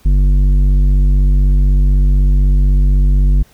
triangle tone with tanh clipping, 48 Hz, G1, 36 cents flat, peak -9 dBFS, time 0.05-3.43 s, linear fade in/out 10 ms, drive 14 dB, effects pink hiss -49 dBFS RMS until 3.53 s

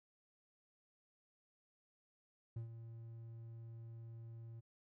triangle tone with ADSR envelope, 114.7 Hz, A#2, 28 cents flat, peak -38 dBFS, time 2.56-4.61 s, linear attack 6 ms, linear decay 110 ms, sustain -9 dB, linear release 20 ms, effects none

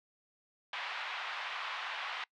pink band-pass noise, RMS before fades -40 dBFS, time 0.73-2.24 s, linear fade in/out 2 ms, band 870 to 3500 Hz, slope 24 dB/octave, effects noise-tail reverb RT60 0.1 s tail -24 dB re dry

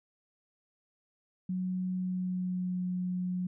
sine tone with pitch glide, 184 to 181.36 Hz, F#3 to F#3, -9 to -34 cents, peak -30 dBFS, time 1.49-3.47 s, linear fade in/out 5 ms, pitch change -25 cents, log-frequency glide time 1.94-2.82 s, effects none

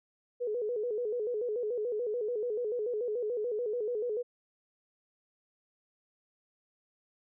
sine tone with vibrato, 454.8 Hz, A#4, 43 cents flat, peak -30 dBFS, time 0.4-4.23 s, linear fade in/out 20 ms, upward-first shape square, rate 6.9 Hz, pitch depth 120 cents each way, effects none

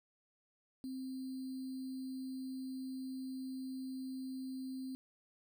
sine tone with sample-and-hold, 261.6 Hz, C4, in tune, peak -40 dBFS, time 0.84-4.95 s, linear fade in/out 0 ms, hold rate 4410 Hz, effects none

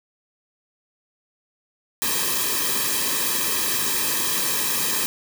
white noise with comb filter, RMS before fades -23 dBFS, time 2.02-5.06 s, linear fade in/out 0 ms, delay 1.4 ms, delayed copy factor -1, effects none

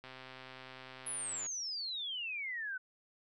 click train, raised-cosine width 0.3 ms, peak -33 dBFS, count 186, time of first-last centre 0.04-1.463 s, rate 130 Hz
sine exponential sweep, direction down, 10640 to 1480 Hz, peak -37 dBFS, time 1.06-2.78 s, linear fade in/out 10 ms
effects none

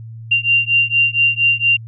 sine beating tone pair, 2773 / 2777.3 Hz, F7 / F7, -13 / -10 cents, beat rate 4.3 Hz, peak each -15 dBFS, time 0.31-1.77 s, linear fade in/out 10 ms, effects added 113 Hz sine -30 dBFS peak until 1.87 s

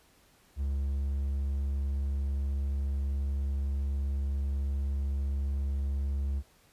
triangle tone, 69.3 Hz, C#2, in tune, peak -26 dBFS, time 0.56-6.43 s, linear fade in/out 50 ms, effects pink hiss -63 dBFS RMS until 6.72 s + resampled to 32000 Hz

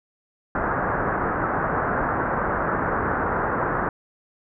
white low-pass noise, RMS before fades -24 dBFS, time 0.55-3.89 s, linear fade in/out 2 ms, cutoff 1600 Hz, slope 48 dB/octave, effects none

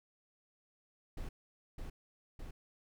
brown noise with echo, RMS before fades -41 dBFS, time 1.17-1.29 s, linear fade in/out 5 ms, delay 610 ms, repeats 2, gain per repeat -2 dB, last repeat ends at 2.51 s, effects none

